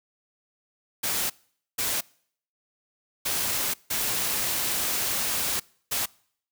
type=noise bursts at uneven times; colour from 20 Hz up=white; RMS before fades=-27 dBFS; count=5; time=1.03-1.3 / 1.78-2.01 / 3.25-3.74 / 3.9-5.6 / 5.91-6.06 s; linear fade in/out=10 ms; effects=noise-tail reverb RT60 0.6 s tail -25 dB re dry